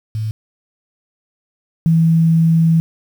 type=tone pair in turn; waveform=sine; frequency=109.3 / 163.76 Hz; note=A2 / E3; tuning=-11 / -11 cents; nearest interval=perfect fifth; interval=700 cents; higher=second; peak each=-18 / -9 dBFS; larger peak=second; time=0.15-0.31 / 1.86-2.8 s; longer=second; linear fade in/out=0 ms; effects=7-bit